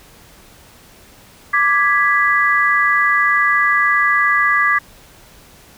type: chord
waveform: sine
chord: G# diminished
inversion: second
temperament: equal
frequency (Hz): 1174.7 / 1661.2 / 1975.5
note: D6 / G#6 / B6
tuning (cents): 0 / 0 / 0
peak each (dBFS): -16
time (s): 1.53-4.79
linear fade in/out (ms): 10
effects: pink hiss -45 dBFS RMS until 5.77 s